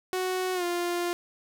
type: tone with pitch glide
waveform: sawtooth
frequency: 370 to 349.4 Hz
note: F#4 to F4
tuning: 0 to +1 cents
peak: -23 dBFS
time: 0.13-1.13 s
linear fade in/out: 0 ms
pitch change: -99 cents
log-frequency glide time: 0.54-0.64 s
effects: none